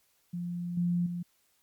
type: tone with level steps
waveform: sine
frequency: 174.61 Hz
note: F3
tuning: in tune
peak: -32 / -25 / -32 dBFS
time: 0.33-1.23 s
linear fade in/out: 10 ms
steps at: 0.77 / 1.06 s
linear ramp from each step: 5 ms
effects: white hiss -70 dBFS RMS until 1.62 s + MP3 96 kbps